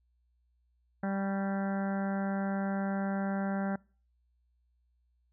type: harmonic tone with a mistuned harmonic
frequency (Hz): 196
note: G3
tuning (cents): 0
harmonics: 1 / 2 / 3 / 4 / 5 / 6 / 7 / 8 / 9 / 10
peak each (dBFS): -31 / -45 / -39 / -40 / -50 / -53 / -45 / -45 / -51 / -54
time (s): 1.03-3.76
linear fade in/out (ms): 5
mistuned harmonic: 6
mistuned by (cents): -61
effects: noise-tail reverb RT60 0.4 s tail -25 dB re dry + added 60 Hz sine -69 dBFS peak until 5.32 s